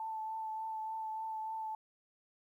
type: tone with vibrato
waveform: sine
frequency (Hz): 880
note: A5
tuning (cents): 0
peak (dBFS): -37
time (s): 0-1.75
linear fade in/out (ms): 2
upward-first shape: triangle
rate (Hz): 3.4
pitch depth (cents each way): 18
effects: 12-bit